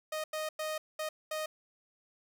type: tone bursts at uneven times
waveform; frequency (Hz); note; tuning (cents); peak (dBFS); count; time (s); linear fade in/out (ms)
sawtooth; 621; D#5; -3; -30; 5; 0.12-0.24 / 0.33-0.49 / 0.59-0.78 / 0.99-1.09 / 1.31-1.46; 5
effects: none